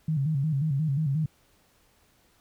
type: tone with vibrato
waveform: sine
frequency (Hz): 146.83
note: D3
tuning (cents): 0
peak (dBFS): -23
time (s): 0.08-1.26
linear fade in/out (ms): 5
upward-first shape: square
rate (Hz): 5.6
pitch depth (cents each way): 120
effects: pink hiss -64 dBFS RMS until 2.4 s